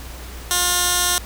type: tone with band-pass filter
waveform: 15% pulse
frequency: 355.9 Hz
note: F4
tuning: 33 cents sharp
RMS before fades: -19 dBFS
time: 0.51-1.18 s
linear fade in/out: 0 ms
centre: 9200 Hz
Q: 0.63
effects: added 60 Hz sine -34 dBFS peak until 1.25 s + pink hiss -38 dBFS RMS until 1.25 s